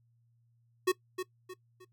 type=tone with echo; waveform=square; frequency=369 Hz; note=F#4; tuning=5 cents flat; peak=-24 dBFS; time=0.87-0.92 s; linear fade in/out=10 ms; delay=310 ms; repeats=3; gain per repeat=-9 dB; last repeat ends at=1.85 s; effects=noise-tail reverb RT60 0.1 s tail -19 dB re dry + added 117 Hz sine -66 dBFS peak until 1.92 s